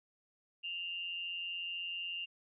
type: tone with amplitude modulation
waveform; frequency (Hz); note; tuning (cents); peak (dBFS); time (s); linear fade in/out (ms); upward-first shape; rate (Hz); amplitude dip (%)
sine; 2794; F7; 0; -35; 0.63-2.26; 20; sine; 176; 55
effects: none